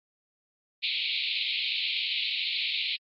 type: band-pass noise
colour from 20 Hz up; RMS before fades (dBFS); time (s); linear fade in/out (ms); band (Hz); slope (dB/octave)
white; -30; 0.82-2.97; 20; 2200 to 4300; 96
effects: AAC 48 kbps